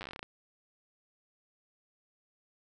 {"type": "slowing click train", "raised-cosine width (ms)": 0.3, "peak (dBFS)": -25, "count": 12, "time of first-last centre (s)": [0.01, 0.229], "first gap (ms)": 9, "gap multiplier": 1.15, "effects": []}